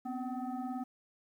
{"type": "tone with frequency modulation", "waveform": "sine", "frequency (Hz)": 246.9, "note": "B3", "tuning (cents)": 0, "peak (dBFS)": -35, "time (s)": [0.05, 0.84], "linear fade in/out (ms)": 10, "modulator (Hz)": 512, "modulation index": 1.2, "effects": ["11-bit"]}